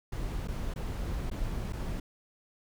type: noise with dropouts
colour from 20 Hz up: brown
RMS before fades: -34 dBFS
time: 0.12-2 s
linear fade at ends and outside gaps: 5 ms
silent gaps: 0.475-0.483 / 0.739-0.759 / 1.301-1.313 / 1.725-1.731 s
effects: none